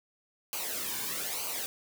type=noise with flanger; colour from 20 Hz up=white; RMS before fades=-35 dBFS; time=0.53-1.66 s; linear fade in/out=0 ms; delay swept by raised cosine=0.55 to 1.55 ms; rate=1.1 Hz; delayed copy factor=-0.7; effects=none